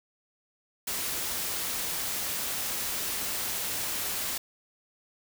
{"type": "noise", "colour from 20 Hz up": "white", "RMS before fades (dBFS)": -32, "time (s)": [0.87, 4.38], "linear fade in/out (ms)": 5, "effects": []}